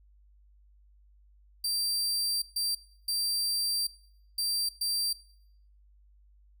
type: tone bursts at uneven times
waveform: sawtooth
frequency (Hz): 4700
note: D8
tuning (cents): +1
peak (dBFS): -25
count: 5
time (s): 1.64-2.42 / 2.56-2.75 / 3.08-3.87 / 4.38-4.69 / 4.81-5.13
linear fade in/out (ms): 5
effects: noise-tail reverb RT60 0.7 s tail -20 dB re dry + added 50 Hz sine -57 dBFS peak until 6.6 s